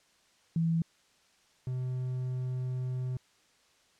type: tone pair in turn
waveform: sine / triangle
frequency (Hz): 164.81 / 127.42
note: E3 / C3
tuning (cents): 0 / -45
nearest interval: major third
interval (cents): 445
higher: first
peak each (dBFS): -25 / -29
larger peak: first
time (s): 0.56-0.82 / 1.67-3.17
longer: second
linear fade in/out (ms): 2
effects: white hiss -66 dBFS RMS until 3.99 s + low-pass 7000 Hz 12 dB/octave